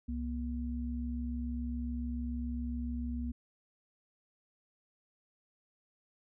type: tone pair together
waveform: sine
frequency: 67.04 / 240 Hz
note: C2 / B3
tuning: +43 / -49 cents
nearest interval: octave + minor seventh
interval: 2208 cents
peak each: -36 / -37 dBFS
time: 0.08-3.32 s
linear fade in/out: 10 ms
effects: none